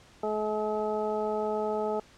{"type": "harmonic tone", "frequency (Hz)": 213.5, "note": "G#3", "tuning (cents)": 48, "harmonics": [1, 2, 3, 4, 6], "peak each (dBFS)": [-37, -30, -33, -34, -41], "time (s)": [0.23, 2], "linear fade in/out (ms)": 5, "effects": ["pink hiss -56 dBFS RMS until 2.17 s", "low-pass 7000 Hz 12 dB/octave"]}